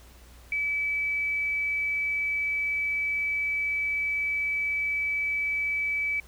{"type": "tone", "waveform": "sine", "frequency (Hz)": 2298, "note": "D7", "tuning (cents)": -38, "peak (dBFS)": -25, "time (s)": [0.52, 6.2], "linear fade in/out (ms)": 2, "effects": ["added 60 Hz sine -50 dBFS peak until 6.27 s", "pink hiss -55 dBFS RMS until 6.27 s"]}